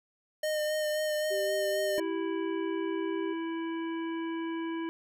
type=tone with vibrato; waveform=square; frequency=611 Hz; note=D#5; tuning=32 cents flat; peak=-29 dBFS; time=0.43-2 s; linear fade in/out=5 ms; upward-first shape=sine; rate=3.8 Hz; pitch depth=19 cents each way
type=tone; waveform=sine; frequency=389.7 Hz; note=G4; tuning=10 cents flat; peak=-33 dBFS; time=1.3-3.34 s; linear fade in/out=20 ms
type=harmonic tone; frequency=329.6 Hz; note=E4; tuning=in tune; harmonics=1 / 3 / 5 / 7 / 9; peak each=-32 / -42 / -46 / -49 / -51 dBFS; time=1.98-4.89 s; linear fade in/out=0 ms
effects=none